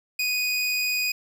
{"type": "tone pair together", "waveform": "square", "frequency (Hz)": [2489, 4918], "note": ["D#7", "D#8"], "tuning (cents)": [0, -21], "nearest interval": "octave", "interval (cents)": 1179, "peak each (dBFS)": [-25, -29], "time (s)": [0.19, 1.12], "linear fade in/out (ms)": 5, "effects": []}